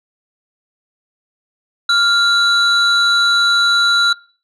sine tone pair together, 1396.9 / 3946 Hz, F6 / B7, 0 / -2 cents, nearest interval octave + tritone, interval 1798 cents, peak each -11 dBFS, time 1.89-4.13 s, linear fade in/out 5 ms, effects noise-tail reverb RT60 0.4 s tail -22 dB re dry + tanh soft clip ceiling -7 dBFS

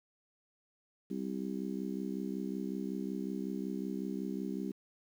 harmonic tone, 65.4 Hz, C2, in tune, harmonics 3 / 4 / 5 / 6, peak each -38 / -40 / -42 / -44 dBFS, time 1.1-4.72 s, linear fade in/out 10 ms, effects 10-bit

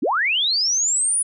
sine linear sweep, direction up, 189.4 to 9956 Hz, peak -17 dBFS, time 0.02-1.23 s, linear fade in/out 10 ms, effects none

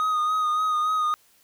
triangle tone with vibrato, 1244.5 Hz, D#6, in tune, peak -19 dBFS, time 0-1.14 s, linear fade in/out 0 ms, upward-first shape sine, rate 3.5 Hz, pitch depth 29 cents each way, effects white hiss -60 dBFS RMS until 1.43 s

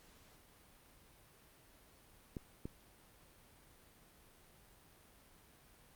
clicks, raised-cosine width 3 ms, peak -29 dBFS, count 2, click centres 2.368 / 2.655 s, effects pink hiss -64 dBFS RMS until 5.95 s + Opus 48 kbps

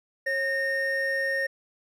triangle tone pair together, 542.9 / 1841 Hz, C#5 / A#6, -36 / -22 cents, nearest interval octave + major sixth, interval 2114 cents, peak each -28 / -24 dBFS, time 0.26-1.47 s, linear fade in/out 10 ms, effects none

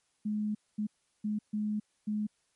sine tone bursts at uneven times, 211.2 Hz, G#3, 29 cents sharp, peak -29 dBFS, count 5, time 0.25-0.55 / 0.78-0.87 / 1.24-1.39 / 1.53-1.8 / 2.07-2.27 s, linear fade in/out 10 ms, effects white hiss -74 dBFS RMS until 2.55 s + MP3 48 kbps

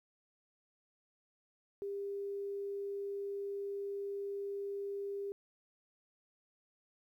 sine tone, 400 Hz, G4, 35 cents sharp, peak -37 dBFS, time 1.82-5.32 s, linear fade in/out 0 ms, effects 12-bit

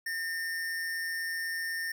square tone with amplitude modulation, 1816 Hz, A#6, 46 cents flat, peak -31 dBFS, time 0.06-1.92 s, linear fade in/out 5 ms, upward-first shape sine, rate 172 Hz, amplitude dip 35%, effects 12-bit

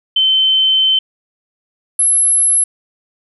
sine tone pair in turn, 3080 / 11027 Hz, G7 / F9, -31 / -23 cents, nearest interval octave + minor seventh, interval 2208 cents, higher second, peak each -9 dBFS, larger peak neither, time 0.16-0.99 / 1.99-2.64 s, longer first, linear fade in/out 5 ms, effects none

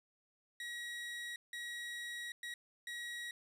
30% pulse tone bursts at uneven times, 1908 Hz, A#6, 40 cents sharp, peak -39 dBFS, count 4, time 0.6-1.36 / 1.53-2.32 / 2.43-2.54 / 2.87-3.31 s, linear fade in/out 2 ms, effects low-pass 12000 Hz 12 dB/octave + 13-bit

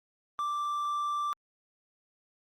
triangle tone, 1174.7 Hz, D6, in tune, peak -27 dBFS, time 0.39-1.33 s, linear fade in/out 0 ms, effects Opus 48 kbps

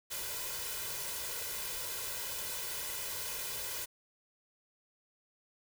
white noise with comb filter, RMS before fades -39 dBFS, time 0.1-3.86 s, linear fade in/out 20 ms, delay 2 ms, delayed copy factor +0.75, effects none

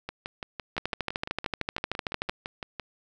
two click trains, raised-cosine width 0.3 ms, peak -12 / -18 dBFS, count 21 / 17, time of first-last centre 0.78-2.295 / 0.09-2.797 s, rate 13.2 / 5.91 Hz, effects none

